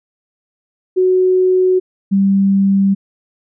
sine tone pair in turn, 370 / 196 Hz, F#4 / G3, 0 / 0 cents, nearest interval major seventh, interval 1100 cents, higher first, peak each -9 dBFS, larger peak neither, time 0.96-1.8 / 2.11-2.95 s, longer neither, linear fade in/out 20 ms, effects none

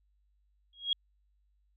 sine tone with exponential growth, 3288 Hz, G#7, 18 cents flat, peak -23 dBFS, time 0.73-0.93 s, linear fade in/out 2 ms, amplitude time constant 43 ms, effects added 50 Hz sine -68 dBFS peak until 1.76 s

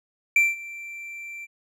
triangle tone with ADSR envelope, 2349 Hz, D7, in tune, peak -12 dBFS, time 0.36-1.47 s, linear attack 3 ms, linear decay 190 ms, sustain -21 dB, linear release 33 ms, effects none

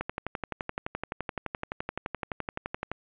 click train, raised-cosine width 0.5 ms, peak -16 dBFS, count 35, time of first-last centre 0.01-2.916 s, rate 11.7 Hz, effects resampled to 8000 Hz + 8-bit

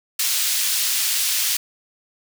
pink high-pass noise, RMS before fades -21 dBFS, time 0.19-1.57 s, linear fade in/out 5 ms, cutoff 3500 Hz, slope 12 dB/octave, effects none

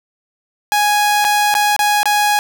sawtooth tone with dropouts, 830.6 Hz, G#5, in tune, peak -8 dBFS, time 0.72-2.39 s, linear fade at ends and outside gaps 0 ms, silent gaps 1.244-1.249 / 1.541-1.551 / 1.764-1.792 / 2.031-2.056 s, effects none

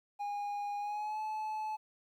triangle tone with pitch glide, 818 to 863.1 Hz, G#5 to A5, -26 to -34 cents, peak -33 dBFS, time 0.19-1.77 s, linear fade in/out 20 ms, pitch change +92 cents, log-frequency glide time 0.79-1.2 s, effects 12-bit

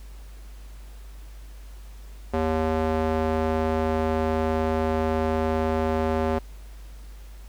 square tone with band-pass filter, 79.5 Hz, D#2, 38 cents sharp, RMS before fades -24 dBFS, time 2.33-6.39 s, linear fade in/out 10 ms, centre 570 Hz, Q 0.93, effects added 50 Hz sine -39 dBFS peak until 7.48 s + pink hiss -54 dBFS RMS until 7.48 s

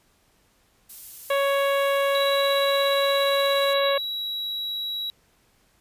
violet noise, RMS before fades -38 dBFS, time 0.89-3.74 s, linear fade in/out 10 ms
harmonic tone, 556 Hz, C#5, 5 cents sharp, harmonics 1 / 2 / 3 / 4 / 5 / 6 / 7, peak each -21 / -27 / -31 / -33 / -35 / -37 / -38 dBFS, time 1.3-3.98 s, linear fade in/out 5 ms
triangle tone with pitch glide, 3909 to 3884 Hz, B7 to B7, -19 to -30 cents, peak -26 dBFS, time 2.15-5.1 s, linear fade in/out 0 ms, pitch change -11 cents, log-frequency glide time 3.66-4.21 s
effects pink hiss -63 dBFS RMS until 5.8 s + resampled to 32000 Hz

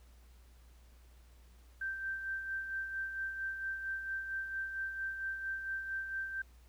sine tone with tremolo, 1565 Hz, G6, 3 cents flat, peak -34 dBFS, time 1.81-6.42 s, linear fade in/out 5 ms, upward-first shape sine, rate 4.4 Hz, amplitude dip 50%, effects added 60 Hz sine -57 dBFS peak until 6.68 s + pink hiss -68 dBFS RMS until 6.68 s

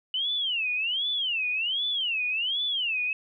sine tone with vibrato, 2927 Hz, F#7, 19 cents flat, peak -25 dBFS, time 0.14-3.13 s, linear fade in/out 2 ms, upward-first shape sine, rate 1.3 Hz, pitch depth 300 cents each way, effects none

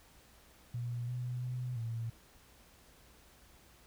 sine tone with pitch steps, 120.3 / 123.9 / 125.2 / 114.9 Hz, B2 / B2 / B2 / A#2, -45 / +6 / +24 / -25 cents, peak -35 dBFS, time 0.74-2.1 s, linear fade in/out 5 ms, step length 340 ms, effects added 60 Hz sine -67 dBFS peak until 3.86 s + pink hiss -62 dBFS RMS until 3.86 s

